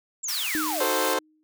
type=exponential sweep; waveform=sine; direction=down; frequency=7730 to 460.9 Hz; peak=-28 dBFS; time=0.23-0.85 s; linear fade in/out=10 ms
type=high-pass noise; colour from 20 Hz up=white; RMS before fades=-31 dBFS; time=0.28-1.14 s; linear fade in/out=5 ms; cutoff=1000 Hz; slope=24 dB/octave
type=tone with exponential decay; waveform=sine; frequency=310 Hz; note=D#4; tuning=6 cents flat; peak=-25 dBFS; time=0.55-1.43 s; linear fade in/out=0 ms; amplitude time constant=190 ms
type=chord; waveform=20% pulse; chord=D# diminished seventh; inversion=none; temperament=equal; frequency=311.1 / 370 / 440 / 523.3 Hz; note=D#4 / F#4 / A4 / C5; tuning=0 / 0 / 0 / 0 cents; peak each=-27 / -26 / -24 / -21 dBFS; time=0.8-1.19 s; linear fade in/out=5 ms
effects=none